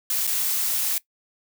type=noise with dropouts; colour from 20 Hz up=blue; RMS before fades=-24 dBFS; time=0.1-0.98 s; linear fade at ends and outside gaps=2 ms; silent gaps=0.269-0.274 s; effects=noise-tail reverb RT60 0.1 s tail -19 dB re dry